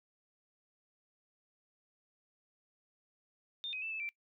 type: tone with pitch steps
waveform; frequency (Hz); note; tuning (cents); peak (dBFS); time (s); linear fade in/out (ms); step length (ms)
sine; 3624 / 2521 / 2647 / 2616 / 2345; A#7 / D#7 / E7 / E7 / D7; -50 / +22 / +7 / -14 / -3; -37; 3.64-4.09; 0; 90
effects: noise-tail reverb RT60 0.1 s tail -23 dB re dry